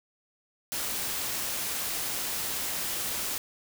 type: noise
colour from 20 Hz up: white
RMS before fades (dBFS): -32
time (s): 0.72-3.38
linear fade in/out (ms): 0
effects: none